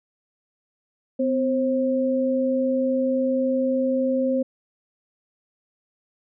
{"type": "tone pair together", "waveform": "sine", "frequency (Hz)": [255.4, 531.9], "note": ["C4", "C5"], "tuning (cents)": [-42, 28], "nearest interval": "octave + minor second", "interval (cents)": 1270, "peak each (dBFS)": -22, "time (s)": [1.19, 4.43], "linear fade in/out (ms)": 10, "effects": []}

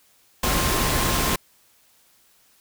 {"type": "tone in noise", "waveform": "sine", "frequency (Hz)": 1058, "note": "C6", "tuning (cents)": 19, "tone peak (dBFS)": -30, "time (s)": [0.43, 1.36], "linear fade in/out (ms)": 5, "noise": "pink", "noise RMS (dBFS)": -22, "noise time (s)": [0.43, 1.36], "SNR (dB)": -11, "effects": ["white hiss -59 dBFS RMS until 2.6 s"]}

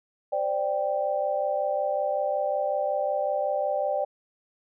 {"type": "chord", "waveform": "sine", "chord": "C suspended second", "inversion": "none", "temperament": "just", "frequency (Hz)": [523.3, 588.7, 784.9], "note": ["C5", "D5", "G5"], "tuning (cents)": [0, 4, 2], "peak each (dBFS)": [-31, -26, -29], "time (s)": [0.32, 4.05], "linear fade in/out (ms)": 10, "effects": []}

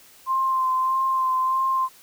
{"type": "tone with vibrato", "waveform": "sine", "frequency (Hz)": 1046.5, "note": "C6", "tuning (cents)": 0, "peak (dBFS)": -19, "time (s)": [0.26, 1.89], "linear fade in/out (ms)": 50, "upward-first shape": "sine", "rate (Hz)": 1.6, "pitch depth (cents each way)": 20, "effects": ["white hiss -51 dBFS RMS until 2.02 s"]}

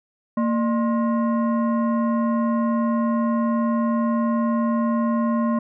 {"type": "tone with frequency modulation", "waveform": "sine", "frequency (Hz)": 229.7, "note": "A#3", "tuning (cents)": -25, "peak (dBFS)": -18, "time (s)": [0.37, 5.59], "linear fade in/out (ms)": 5, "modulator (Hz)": 831, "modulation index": 0.68, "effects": []}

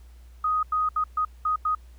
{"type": "tone bursts at uneven times", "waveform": "sine", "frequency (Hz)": 1249, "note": "D#6", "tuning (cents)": 6, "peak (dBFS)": -21, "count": 6, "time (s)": [[0.44, 0.63], [0.72, 0.89], [0.96, 1.04], [1.17, 1.25], [1.45, 1.56], [1.65, 1.75]], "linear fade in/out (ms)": 5, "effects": ["added 60 Hz sine -45 dBFS peak until 1.98 s", "pink hiss -62 dBFS RMS until 1.98 s"]}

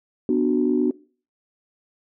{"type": "chord", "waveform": "sine", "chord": "B minor", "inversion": "none", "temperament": "just", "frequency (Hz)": [246.9, 296.3, 370.4], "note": ["B3", "D4", "F#4"], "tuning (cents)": [0, 15, 2], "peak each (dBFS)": -21, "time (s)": [0.29, 0.91], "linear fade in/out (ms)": 2, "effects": ["noise-tail reverb RT60 0.4 s tail -21 dB re dry", "tanh soft clip ceiling -8 dBFS"]}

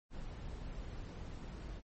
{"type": "noise", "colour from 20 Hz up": "brown", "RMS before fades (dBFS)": -45, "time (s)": [0.1, 1.82], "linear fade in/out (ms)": 50, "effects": ["MP3 32 kbps"]}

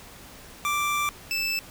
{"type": "tone pair in turn", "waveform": "25% pulse", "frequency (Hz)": [1174.7, 2637], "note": ["D6", "E7"], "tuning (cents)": [0, 0], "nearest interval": "octave + major second", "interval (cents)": 1400, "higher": "second", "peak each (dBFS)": [-20, -21], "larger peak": "first", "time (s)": [[0.65, 1.09], [1.31, 1.59]], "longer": "first", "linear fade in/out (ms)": 0, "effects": ["pink hiss -46 dBFS RMS until 1.7 s"]}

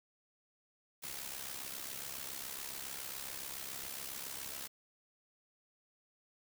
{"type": "noise with amplitude modulation", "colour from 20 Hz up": "white", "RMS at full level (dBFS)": -41, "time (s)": [1.02, 4.68], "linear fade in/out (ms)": 20, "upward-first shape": "sine", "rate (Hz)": 67.2, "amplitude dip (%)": 65, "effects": []}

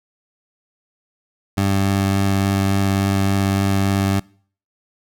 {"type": "tone with vibrato", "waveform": "20% pulse", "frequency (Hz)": 98, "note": "G2", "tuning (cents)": 0, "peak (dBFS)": -11, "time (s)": [1.57, 4.2], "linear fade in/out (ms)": 10, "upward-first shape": "sine", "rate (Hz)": 3.5, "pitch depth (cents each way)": 8, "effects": ["noise-tail reverb RT60 0.5 s tail -24 dB re dry"]}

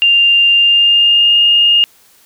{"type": "tone with pitch glide", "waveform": "sine", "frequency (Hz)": [2794, 2835], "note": ["F7", "F7"], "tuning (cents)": [0, 25], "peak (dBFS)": -6, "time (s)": [0.02, 1.84], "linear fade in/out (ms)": 0, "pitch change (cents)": 25, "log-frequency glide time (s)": [0.53, 1.39], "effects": ["white hiss -48 dBFS RMS until 2.25 s"]}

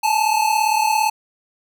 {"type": "tone pair together", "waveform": "square", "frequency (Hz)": [849.4, 887], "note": ["G#5", "A5"], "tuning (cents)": [39, 14], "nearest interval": "minor second", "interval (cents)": 75, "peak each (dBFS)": -19, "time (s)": [0.03, 1.1], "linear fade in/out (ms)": 10, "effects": []}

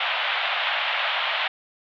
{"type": "band-pass noise", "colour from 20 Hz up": "white", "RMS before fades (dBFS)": -25, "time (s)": [0, 1.48], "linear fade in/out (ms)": 5, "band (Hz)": [610, 3500], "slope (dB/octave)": 48, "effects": []}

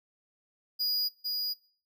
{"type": "tone with echo", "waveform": "square", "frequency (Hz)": 4897, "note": "D#8", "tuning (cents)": -28, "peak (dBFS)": -28, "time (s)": [0.79, 1.09], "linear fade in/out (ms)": 20, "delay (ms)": 450, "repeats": 1, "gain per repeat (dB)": -3, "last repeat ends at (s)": 1.54, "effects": ["noise-tail reverb RT60 0.5 s tail -23 dB re dry"]}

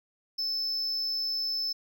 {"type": "tone", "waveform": "triangle", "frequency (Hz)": 5260, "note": "E8", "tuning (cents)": -5, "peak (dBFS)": -27, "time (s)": [0.38, 1.73], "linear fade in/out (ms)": 10, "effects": []}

